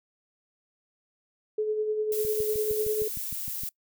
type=tone with tremolo; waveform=sine; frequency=428.6 Hz; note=A4; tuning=45 cents flat; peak=-23 dBFS; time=1.58-3.08 s; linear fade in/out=5 ms; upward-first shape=sine; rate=10 Hz; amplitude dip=45%
type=noise; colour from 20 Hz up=violet; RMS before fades=-34 dBFS; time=2.12-3.69 s; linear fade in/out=2 ms
type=click train; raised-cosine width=5 ms; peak=-29 dBFS; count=10; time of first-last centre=2.25-3.635 s; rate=6.5 Hz
effects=noise-tail reverb RT60 0.1 s tail -23 dB re dry